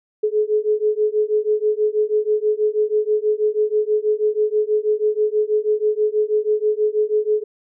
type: beating tone pair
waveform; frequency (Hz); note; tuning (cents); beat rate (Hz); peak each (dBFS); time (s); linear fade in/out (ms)
sine; 422.8 / 429; G#4 / A4; +31 / -44; 6.2; -19 / -19; 0.23-7.44; 10
effects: none